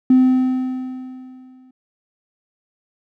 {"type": "tone with exponential decay", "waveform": "triangle", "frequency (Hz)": 257, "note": "C4", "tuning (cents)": -31, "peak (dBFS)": -4, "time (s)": [0.1, 1.71], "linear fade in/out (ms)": 5, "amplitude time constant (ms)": 350, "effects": ["tanh soft clip ceiling -5 dBFS"]}